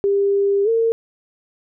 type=tone with pitch glide; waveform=sine; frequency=399.1 to 455.8 Hz; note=G4 to A#4; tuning=+31 to -39 cents; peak=-14 dBFS; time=0.04-0.92 s; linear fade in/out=0 ms; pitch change=+230 cents; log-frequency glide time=0.64-0.69 s; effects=none